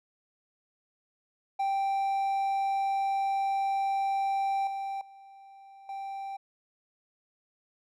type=tone with level steps; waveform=triangle; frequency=784 Hz; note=G5; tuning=in tune; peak=-24 / -30 / -47 / -33 dBFS; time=1.59-6.37 s; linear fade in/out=10 ms; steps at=4.67 / 5.01 / 5.89 s; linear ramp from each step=2 ms; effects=none